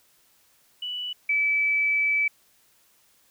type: tone pair in turn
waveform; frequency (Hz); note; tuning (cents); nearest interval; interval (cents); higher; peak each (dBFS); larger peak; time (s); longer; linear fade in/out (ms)
sine; 2960 / 2304; F#7 / D7; 0 / -34; major third; 434; first; -29 / -20; second; 0.82-1.13 / 1.29-2.28; second; 5
effects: white hiss -62 dBFS RMS until 3.3 s